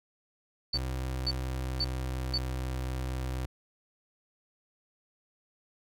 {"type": "tone bursts", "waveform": "sine", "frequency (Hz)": 4500, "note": "C#8", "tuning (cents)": 25, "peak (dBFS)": -27, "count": 4, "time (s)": [0.73, 2.38], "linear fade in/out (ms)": 5, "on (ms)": 45, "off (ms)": 490}
{"type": "tone with pitch glide", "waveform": "30% pulse", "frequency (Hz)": [64.6, 64.12], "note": ["C2", "C2"], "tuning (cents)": [-21, -34], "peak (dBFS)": -29, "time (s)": [0.74, 3.46], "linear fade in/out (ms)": 5, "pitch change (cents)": -13, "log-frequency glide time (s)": [1.3, 2.26]}
{"effects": []}